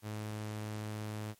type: tone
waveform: sawtooth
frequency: 106.8 Hz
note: G#2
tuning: 49 cents sharp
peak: -34 dBFS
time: 0.02-1.35 s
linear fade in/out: 50 ms
effects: white hiss -67 dBFS RMS until 1.39 s + MP3 64 kbps